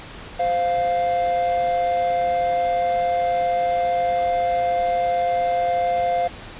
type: tone pair together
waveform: triangle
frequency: 519.1 / 699 Hz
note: C5 / F5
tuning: -14 / +1 cents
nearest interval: perfect fourth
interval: 515 cents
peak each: -23 / -17 dBFS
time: 0.39-6.28 s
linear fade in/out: 10 ms
effects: pink hiss -38 dBFS RMS until 6.59 s + resampled to 8000 Hz